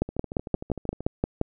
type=two click trains; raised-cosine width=2 ms; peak=-9 / -21 dBFS; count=9 / 13; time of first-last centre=0.02-1.414 / 0.09-1.006 s; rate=5.74 / 13.1 Hz; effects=none